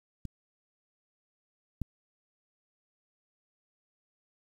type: clicks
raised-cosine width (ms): 5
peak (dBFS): -26 / -20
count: 2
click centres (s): 0.253 / 1.817
effects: 9-bit